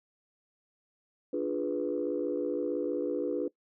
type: chord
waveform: sine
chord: D diminished seventh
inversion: none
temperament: equal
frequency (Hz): 293.7 / 349.2 / 415.3 / 493.9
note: D4 / F4 / Ab4 / Cb5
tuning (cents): 0 / 0 / 0 / 0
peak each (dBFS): -33 / -34 / -35 / -33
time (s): 1.33-3.48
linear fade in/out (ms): 5
effects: noise-tail reverb RT60 0.1 s tail -21 dB re dry + tanh soft clip ceiling -20 dBFS